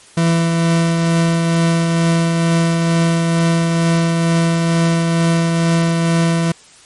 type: tone with tremolo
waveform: 40% pulse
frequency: 166.7 Hz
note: E3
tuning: 20 cents sharp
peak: -10 dBFS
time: 0.17-6.52 s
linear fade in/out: 5 ms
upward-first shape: triangle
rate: 2.2 Hz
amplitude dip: 30%
effects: white hiss -44 dBFS RMS until 6.85 s + MP3 48 kbps